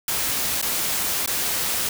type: noise with dropouts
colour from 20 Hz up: white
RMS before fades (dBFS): -24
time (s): 0.08-1.89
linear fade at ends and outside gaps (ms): 2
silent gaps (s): 0.615-0.625 / 1.261-1.275
effects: none